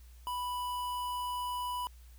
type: tone with notch filter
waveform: square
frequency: 987.8 Hz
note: B5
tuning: in tune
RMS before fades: -36 dBFS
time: 0.27-1.87 s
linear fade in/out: 0 ms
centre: 6000 Hz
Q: 1.1
effects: added 60 Hz sine -51 dBFS peak until 2.18 s + white hiss -65 dBFS RMS until 2.18 s